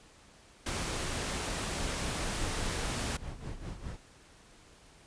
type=noise; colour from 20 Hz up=pink; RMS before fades=-35 dBFS; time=0.66-3.17 s; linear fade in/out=5 ms
type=noise with tremolo; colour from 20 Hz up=brown; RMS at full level=-37 dBFS; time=1.8-3.97 s; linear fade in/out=5 ms; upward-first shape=sine; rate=4.9 Hz; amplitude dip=75%
effects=pink hiss -58 dBFS RMS until 5.06 s + resampled to 22050 Hz